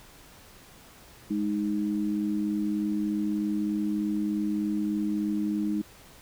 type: tone pair together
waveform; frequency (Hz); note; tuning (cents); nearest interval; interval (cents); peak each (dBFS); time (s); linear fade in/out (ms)
sine; 207.7 / 311; G#3 / D#4; 0 / -1; perfect fifth; 699; -28; 1.3-5.82; 10
effects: pink hiss -52 dBFS RMS until 6.21 s